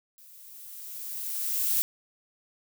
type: noise with level ramp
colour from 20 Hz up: violet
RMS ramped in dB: -53 to -24 dBFS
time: 0.18-1.82 s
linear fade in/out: 0 ms
effects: none